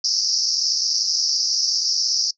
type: band-pass noise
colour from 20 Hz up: white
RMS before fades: -21 dBFS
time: 0.04-2.31 s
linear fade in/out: 5 ms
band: 4800 to 5700 Hz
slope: 96 dB/octave
effects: noise-tail reverb RT60 0.1 s tail -22 dB re dry